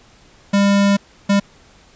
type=tone bursts at uneven times; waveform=square; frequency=200 Hz; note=G3; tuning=35 cents sharp; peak=-12 dBFS; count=2; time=0.53-0.97 / 1.29-1.4 s; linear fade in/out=10 ms; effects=pink hiss -49 dBFS RMS until 1.95 s + resampled to 16000 Hz